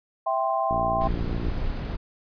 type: chord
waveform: sine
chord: C major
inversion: first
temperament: equal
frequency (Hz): 659.3 / 784 / 1046.5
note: E5 / G5 / C6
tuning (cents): 0 / 0 / 0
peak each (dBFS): -26 / -26 / -27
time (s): 0.26-1.08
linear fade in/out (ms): 10
type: click train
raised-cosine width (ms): 3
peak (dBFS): -19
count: 46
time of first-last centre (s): 0.71-1.485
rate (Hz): 58.1
type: noise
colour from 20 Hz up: brown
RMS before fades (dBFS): -28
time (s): 1-1.97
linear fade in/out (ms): 20
effects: resampled to 11025 Hz